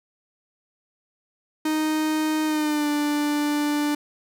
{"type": "tone with pitch glide", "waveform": "45% pulse", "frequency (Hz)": [310.3, 294.6], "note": ["D#4", "D4"], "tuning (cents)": [-5, 6], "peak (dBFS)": -21, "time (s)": [1.65, 3.95], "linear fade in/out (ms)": 5, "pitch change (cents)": -89, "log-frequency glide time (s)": [2.45, 2.88], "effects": []}